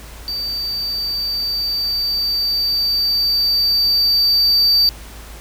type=tone with level ramp; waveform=triangle; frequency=4630 Hz; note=D8; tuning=25 cents flat; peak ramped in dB=-20 to -9 dBFS; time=0.28-4.89 s; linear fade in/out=0 ms; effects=added 55 Hz sine -35 dBFS peak until 5.4 s + pink hiss -39 dBFS RMS until 5.4 s